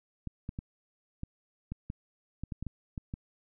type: clicks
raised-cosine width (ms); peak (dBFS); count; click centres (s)
5; -24; 12; 0.273 / 0.491 / 0.589 / 1.234 / 1.72 / 1.901 / 2.436 / 2.522 / 2.626 / 2.667 / 2.978 / 3.139
effects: none